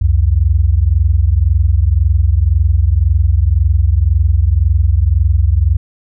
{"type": "tone pair together", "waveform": "sine", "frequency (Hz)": [65.41, 87.31], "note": ["C2", "F2"], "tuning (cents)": [0, 0], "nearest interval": "perfect fourth", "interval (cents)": 500, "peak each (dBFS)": -11, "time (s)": [0.01, 5.77], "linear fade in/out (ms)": 10, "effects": []}